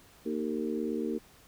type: harmonic tone with a mistuned harmonic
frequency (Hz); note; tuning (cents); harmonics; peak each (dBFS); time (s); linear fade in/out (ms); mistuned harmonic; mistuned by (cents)
77.7; D#2; -2; 3 / 4 / 5 / 6; -34 / -35 / -36 / -37; 0.25-1.19; 20; 6; -33
effects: pink hiss -58 dBFS RMS until 1.47 s